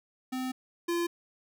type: tone pair in turn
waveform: square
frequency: 257.1 / 343.2 Hz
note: C4 / F4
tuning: -30 / -30 cents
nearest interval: perfect fourth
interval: 500 cents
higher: second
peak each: -32 / -28 dBFS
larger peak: second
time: 0.32-0.52 / 0.88-1.07 s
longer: first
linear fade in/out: 10 ms
effects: none